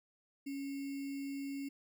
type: tone with sample-and-hold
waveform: sine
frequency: 277.2 Hz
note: C#4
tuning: in tune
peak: -38 dBFS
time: 0.46-1.69 s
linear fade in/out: 10 ms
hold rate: 2450 Hz
effects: none